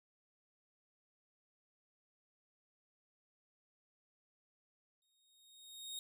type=tone with exponential growth; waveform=sawtooth; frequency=3729 Hz; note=A#7; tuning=in tune; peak=-38 dBFS; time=5.02-5.99 s; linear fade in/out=1 ms; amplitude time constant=210 ms; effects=none